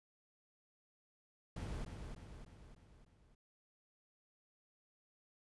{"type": "noise with echo", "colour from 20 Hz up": "brown", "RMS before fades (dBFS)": -43, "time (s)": [1.56, 1.85], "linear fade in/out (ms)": 5, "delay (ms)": 300, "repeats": 5, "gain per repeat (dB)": -5, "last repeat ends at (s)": 3.35, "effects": ["resampled to 24000 Hz"]}